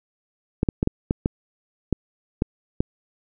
clicks, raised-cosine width 3 ms, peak -6 dBFS, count 9, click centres 0.631 / 0.688 / 0.829 / 0.874 / 1.109 / 1.259 / 1.927 / 2.421 / 2.805 s, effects none

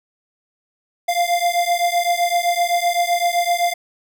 square beating tone pair, 693 / 700.8 Hz, F5 / F5, -14 / +6 cents, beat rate 7.8 Hz, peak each -20 dBFS, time 1.08-3.74 s, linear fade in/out 10 ms, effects none

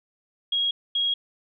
sine tone pair in turn, 3291 / 3291 Hz, G#7 / G#7, -16 / -16 cents, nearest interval unison, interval 0 cents, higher neither, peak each -21 dBFS, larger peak neither, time 0.52-0.71 / 0.95-1.14 s, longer neither, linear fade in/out 5 ms, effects none

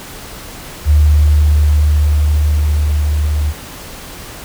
sine tone with level ramp, 74.8 Hz, D2, 32 cents sharp, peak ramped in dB -5 to -12 dBFS, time 0.85-3.54 s, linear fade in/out 50 ms, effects pink hiss -31 dBFS RMS until 4.44 s

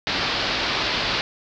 white low-pass noise, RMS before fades -24 dBFS, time 0.07-1.21 s, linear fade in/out 0 ms, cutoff 4800 Hz, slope 48 dB/octave, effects none

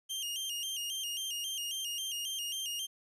sawtooth tone with vibrato, 3002 Hz, F#7, 24 cents sharp, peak -32 dBFS, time 0.09-2.87 s, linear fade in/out 20 ms, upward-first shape square, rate 3.7 Hz, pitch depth 88 cents each way, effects resampled to 32000 Hz + 11-bit

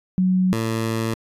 sine / 15% pulse tone pair in turn, 185 / 112.73 Hz, F#3 / A2, 0 / +42 cents, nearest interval major sixth, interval 858 cents, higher first, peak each -15 dBFS, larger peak neither, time 0.18-0.53 / 0.53-1.14 s, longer second, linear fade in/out 0 ms, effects resampled to 32000 Hz

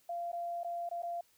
sine tone with dropouts, 690 Hz, F5, 21 cents flat, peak -35 dBFS, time 0.09-1.21 s, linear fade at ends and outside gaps 5 ms, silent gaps 0.318-0.329 / 0.634-0.645 / 0.891-0.912 / 1.022-1.031 s, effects white hiss -69 dBFS RMS until 1.37 s

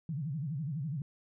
sine tone with vibrato, 147.8 Hz, D3, 11 cents sharp, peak -33 dBFS, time 0.09-1.02 s, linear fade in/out 2 ms, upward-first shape sine, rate 12 Hz, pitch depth 230 cents each way, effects none

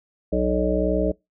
harmonic tone, 61.8 Hz, B1, 2 cents sharp, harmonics 1 / 3 / 5 / 7 / 9 / 10, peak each -26 / -26 / -26 / -26 / -26 / -26 dBFS, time 0.32-1.12 s, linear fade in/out 10 ms, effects noise-tail reverb RT60 0.2 s tail -24 dB re dry

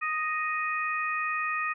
harmonic tone, 622.3 Hz, D#5, in tune, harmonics 2 / 3 / 4, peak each -30 / -32 / -33 dBFS, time 0.01-1.74 s, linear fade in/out 20 ms, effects none

